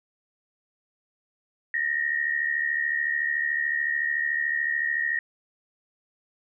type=tone pair together; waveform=sine; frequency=1813.3 / 1887 Hz; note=A#6 / A#6; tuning=-48 / +21 cents; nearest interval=minor second; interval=69 cents; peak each=-28 / -25 dBFS; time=1.74-5.19 s; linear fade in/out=2 ms; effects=none